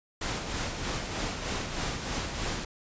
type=noise with tremolo; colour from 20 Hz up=pink; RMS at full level=-31 dBFS; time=0.21-2.65 s; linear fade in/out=5 ms; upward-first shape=sine; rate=3.2 Hz; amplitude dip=45%; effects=resampled to 16000 Hz